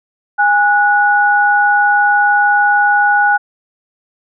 sine tone pair together, 820.5 / 1467 Hz, G#5 / F#6, -21 / -15 cents, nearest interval minor seventh, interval 1006 cents, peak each -11 dBFS, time 0.38-3.38 s, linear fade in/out 20 ms, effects none

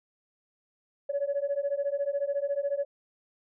sine beating tone pair, 558 / 572 Hz, C#5 / D5, +11 / -46 cents, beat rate 14 Hz, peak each -29 dBFS, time 1.09-2.85 s, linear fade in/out 10 ms, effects tanh soft clip ceiling -21 dBFS

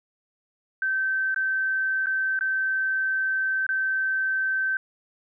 sine tone with dropouts, 1547 Hz, G6, 23 cents flat, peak -22 dBFS, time 0.82-4.77 s, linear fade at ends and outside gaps 2 ms, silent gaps 1.345-1.361 / 2.06-2.068 / 2.391-2.409 / 3.666-3.69 s, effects none

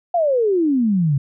sine exponential sweep, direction down, 721 to 132.7 Hz, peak -14 dBFS, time 0.14-1.18 s, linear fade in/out 5 ms, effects none

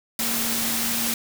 sine tone in noise, 231.1 Hz, A#3, 15 cents flat, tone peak -31 dBFS, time 0.19-1.14 s, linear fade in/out 2 ms, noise white, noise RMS -25 dBFS, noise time 0.19-1.14 s, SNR -9 dB, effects none

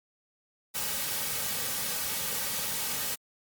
white noise with comb filter, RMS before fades -32 dBFS, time 0.74-3.16 s, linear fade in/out 20 ms, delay 2.9 ms, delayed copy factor -0.6, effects Opus 48 kbps

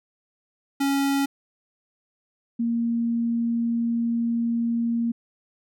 square / sine tone pair in turn, 277.2 / 233.1 Hz, C#4 / A#3, 0 / 0 cents, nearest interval minor third, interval 300 cents, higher first, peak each -21 dBFS, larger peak neither, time 0.8-1.26 / 2.59-5.12 s, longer second, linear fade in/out 10 ms, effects none

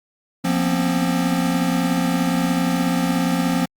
square tone cluster, 175.7 / 236.8 / 250.3 / 267.2 Hz, F3 / A#3 / B3 / C4, +11 / +27 / +23 / +36 cents, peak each -22 / -26 / -28 / -23 dBFS, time 0.44-3.66 s, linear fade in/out 10 ms, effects Opus 48 kbps

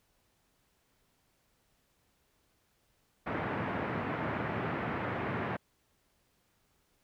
pink band-pass noise, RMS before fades -35 dBFS, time 3.26-5.57 s, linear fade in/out 10 ms, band 100 to 2100 Hz, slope 24 dB/octave, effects pink hiss -73 dBFS RMS until 7.03 s

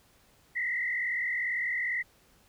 sine tone with frequency modulation, 1975.5 Hz, B6, in tune, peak -28 dBFS, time 0.55-2.03 s, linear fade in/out 20 ms, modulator 42.3 Hz, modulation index 2.1, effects pink hiss -63 dBFS RMS until 2.48 s

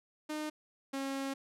sawtooth tone pair in turn, 305.3 / 272 Hz, D#4 / C#4, -33 / -33 cents, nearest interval major second, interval 200 cents, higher first, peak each -32 / -31 dBFS, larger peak second, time 0.29-0.5 / 0.93-1.34 s, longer second, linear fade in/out 10 ms, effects low-pass 12000 Hz 12 dB/octave

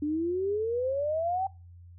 sine exponential sweep, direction up, 290 to 784 Hz, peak -26 dBFS, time 0.02-1.47 s, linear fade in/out 5 ms, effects noise-tail reverb RT60 0.3 s tail -21 dB re dry + added 87 Hz sine -47 dBFS peak until 1.98 s

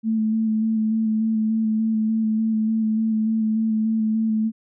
sine tone with vibrato, 220 Hz, A3, in tune, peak -18 dBFS, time 0.03-4.52 s, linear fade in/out 50 ms, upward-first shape square, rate 3.4 Hz, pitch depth 17 cents each way, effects none

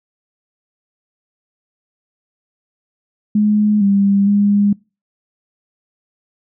sine tone with pitch steps, 210.2 / 198.9 / 203.4 Hz, G#3 / G3 / G#3, +21 / +25 / -36 cents, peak -10 dBFS, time 3.35-4.73 s, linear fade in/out 5 ms, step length 460 ms, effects noise-tail reverb RT60 0.3 s tail -25 dB re dry

